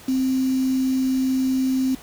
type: tone with quantisation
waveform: sine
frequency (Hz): 261.6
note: C4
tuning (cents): 0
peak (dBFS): -18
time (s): 0.08-1.95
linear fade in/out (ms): 5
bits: 6
effects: pink hiss -44 dBFS RMS until 2.02 s